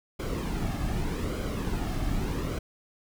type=noise with flanger; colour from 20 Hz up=brown; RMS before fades=-30 dBFS; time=0.19-2.59 s; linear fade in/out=10 ms; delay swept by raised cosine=1.1 to 2.1 ms; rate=0.83 Hz; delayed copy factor=-0.55; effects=none